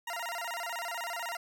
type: tone with vibrato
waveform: 20% pulse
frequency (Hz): 804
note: G5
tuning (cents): +44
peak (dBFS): -30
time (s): 0.07-1.37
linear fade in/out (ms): 5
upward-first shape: square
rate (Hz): 16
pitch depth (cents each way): 270
effects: none